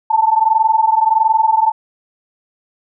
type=tone pair together; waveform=sine; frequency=874 / 895.5 Hz; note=A5 / A5; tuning=-12 / +30 cents; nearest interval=unison; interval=42 cents; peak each=-13 dBFS; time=0.1-1.72 s; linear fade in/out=10 ms; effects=none